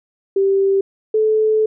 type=tone pair in turn; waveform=sine; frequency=390.7 / 434.1 Hz; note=G4 / A4; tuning=-6 / -23 cents; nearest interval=major second; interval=183 cents; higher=second; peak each=-12 dBFS; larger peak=neither; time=0.36-0.81 / 1.14-1.66 s; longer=second; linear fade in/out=5 ms; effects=none